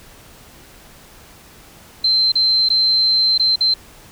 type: tone with dropouts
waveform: sine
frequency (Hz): 4110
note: C8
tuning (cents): -32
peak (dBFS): -12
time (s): 2.04-3.74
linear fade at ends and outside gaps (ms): 5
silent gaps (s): 2.32-2.354 / 2.688-2.701 / 3.379-3.396 / 3.558-3.607
effects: pink hiss -44 dBFS RMS until 4.11 s